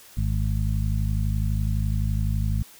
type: harmonic tone with a mistuned harmonic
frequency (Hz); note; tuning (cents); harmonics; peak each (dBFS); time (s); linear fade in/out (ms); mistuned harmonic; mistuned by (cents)
51.91; G#1; 0; 1 / 2 / 3 / 4; -24 / -25 / -31 / -34; 0.17-2.63; 5; 4; +61
effects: white hiss -49 dBFS RMS until 2.79 s